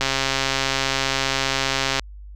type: click train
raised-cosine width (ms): 0.2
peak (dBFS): -3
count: 269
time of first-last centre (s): 0.01-1.995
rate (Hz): 135
effects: added 50 Hz sine -36 dBFS peak until 2.35 s